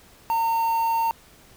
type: tone with quantisation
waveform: triangle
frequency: 913 Hz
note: A#5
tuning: 36 cents flat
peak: -18 dBFS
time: 0.3-1.11 s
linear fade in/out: 0 ms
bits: 6
effects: pink hiss -52 dBFS RMS until 1.56 s